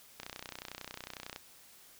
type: click train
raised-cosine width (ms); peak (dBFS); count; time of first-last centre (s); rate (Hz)
0.2; -24; 37; 0.2-1.361; 31
effects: white hiss -58 dBFS RMS until 1.99 s